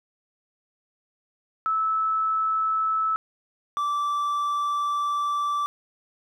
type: tone pair in turn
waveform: sine / triangle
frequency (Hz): 1306 / 1165.5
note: E6 / D6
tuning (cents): -17 / -14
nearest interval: major second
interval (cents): 197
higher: first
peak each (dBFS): -21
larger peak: neither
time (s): 1.66-3.16 / 3.77-5.66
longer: second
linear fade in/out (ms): 0
effects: none